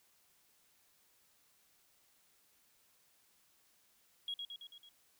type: tone with echo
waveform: sine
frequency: 3300 Hz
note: G#7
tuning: 12 cents flat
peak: -36 dBFS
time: 4.28-4.34 s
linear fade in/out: 2 ms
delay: 110 ms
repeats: 5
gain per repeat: -4 dB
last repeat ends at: 4.89 s
effects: tanh soft clip ceiling -33 dBFS + white hiss -71 dBFS RMS until 5.19 s